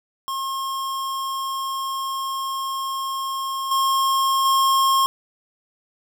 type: tone with level steps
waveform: square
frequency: 1075 Hz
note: C6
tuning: 47 cents sharp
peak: -25 / -18 / -16 dBFS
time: 0.28-5.06 s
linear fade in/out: 0 ms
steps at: 3.71 / 4.45 s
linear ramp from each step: 5 ms
effects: none

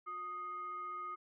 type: tone with frequency modulation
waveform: sine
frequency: 1244.5 Hz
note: D#6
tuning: in tune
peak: -40 dBFS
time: 0.06-1.16 s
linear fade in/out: 20 ms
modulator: 885 Hz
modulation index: 0.33
effects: none

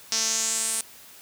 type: tone with band-pass filter sweep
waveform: sawtooth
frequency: 223.4 Hz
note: A3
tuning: 27 cents sharp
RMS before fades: -26 dBFS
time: 0.12-0.81 s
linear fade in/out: 0 ms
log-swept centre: 5600 to 9200 Hz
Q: 4.3
effects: white hiss -48 dBFS RMS until 1.21 s + high-pass 60 Hz 12 dB/octave

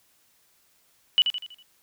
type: tone with echo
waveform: sine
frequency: 2960 Hz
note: F#7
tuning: in tune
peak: -14 dBFS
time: 1.18-1.22 s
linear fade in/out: 0 ms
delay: 81 ms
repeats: 5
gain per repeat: -7 dB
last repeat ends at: 1.625 s
effects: white hiss -64 dBFS RMS until 1.82 s

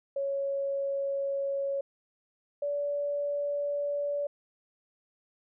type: tone pair in turn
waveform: sine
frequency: 554 / 575.8 Hz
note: C#5 / D5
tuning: -1 / -34 cents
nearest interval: minor second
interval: 67 cents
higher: second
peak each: -28 dBFS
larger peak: neither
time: 0.16-1.81 / 2.62-4.27 s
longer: neither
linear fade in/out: 5 ms
effects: none

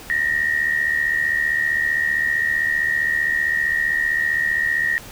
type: tone pair together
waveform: sine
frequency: 1814.6 / 1890 Hz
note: A#6 / A#6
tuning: -47 / +23 cents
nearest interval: minor second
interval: 70 cents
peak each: -22 / -19 dBFS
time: 0.1-4.98 s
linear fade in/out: 0 ms
effects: pink hiss -39 dBFS RMS until 5.11 s

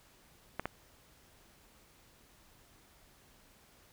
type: clicks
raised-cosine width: 0.5 ms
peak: -19 dBFS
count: 2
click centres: 0.596 / 0.656 s
effects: pink hiss -63 dBFS RMS until 3.92 s

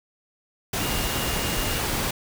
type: tone in noise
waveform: sine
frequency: 2833 Hz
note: F7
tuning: 24 cents sharp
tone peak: -35 dBFS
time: 0.81-1.79 s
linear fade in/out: 5 ms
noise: pink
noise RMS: -26 dBFS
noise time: 0.73-2.11 s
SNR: -12 dB
effects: none

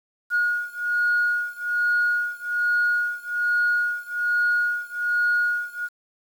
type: beating tone pair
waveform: sine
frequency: 1441 / 1442.2 Hz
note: F#6 / F#6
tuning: -46 / -45 cents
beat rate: 1.2 Hz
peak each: -22 / -23 dBFS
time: 0.3-5.89 s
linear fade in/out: 50 ms
effects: tanh soft clip ceiling -14 dBFS + 8-bit

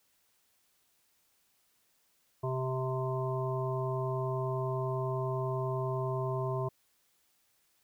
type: harmonic tone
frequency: 130 Hz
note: C3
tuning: 11 cents flat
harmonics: 1 / 3 / 5 / 7 / 8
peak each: -33 / -36 / -38 / -44 / -40 dBFS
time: 2.43-6.69 s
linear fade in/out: 10 ms
effects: white hiss -72 dBFS RMS until 7.83 s

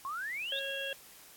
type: exponential sweep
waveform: sine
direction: up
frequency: 1046 to 3764 Hz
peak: -35 dBFS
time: 0.05-0.59 s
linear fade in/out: 0 ms
type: harmonic tone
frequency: 548 Hz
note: C#5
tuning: 20 cents flat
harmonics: 1 / 3 / 5 / 6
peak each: -40 / -40 / -40 / -40 dBFS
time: 0.52-0.93 s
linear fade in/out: 2 ms
effects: white hiss -55 dBFS RMS until 1.36 s + AAC 64 kbps

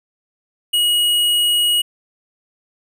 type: tone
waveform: square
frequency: 2900 Hz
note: F#7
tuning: 35 cents flat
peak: -14 dBFS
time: 0.73-1.82 s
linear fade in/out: 10 ms
effects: none

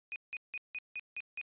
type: tone bursts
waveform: sine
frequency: 2489 Hz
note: D#7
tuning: in tune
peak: -37 dBFS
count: 7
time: 0.12-1.413 s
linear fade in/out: 0 ms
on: 39 ms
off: 170 ms
effects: resampled to 8000 Hz

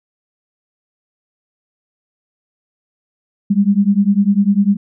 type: beating tone pair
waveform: sine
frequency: 196 / 206 Hz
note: G3 / G#3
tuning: 0 / -14 cents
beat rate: 10 Hz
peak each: -13 dBFS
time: 3.5-4.77 s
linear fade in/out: 10 ms
effects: none

